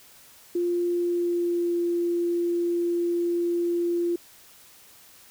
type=tone with pitch glide; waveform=sine; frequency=349.2 to 345.2 Hz; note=F4 to F4; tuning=0 to -20 cents; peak=-22 dBFS; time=0.55-4.16 s; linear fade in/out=5 ms; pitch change=-20 cents; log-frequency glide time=0.95-1.78 s; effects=white hiss -52 dBFS RMS until 5.3 s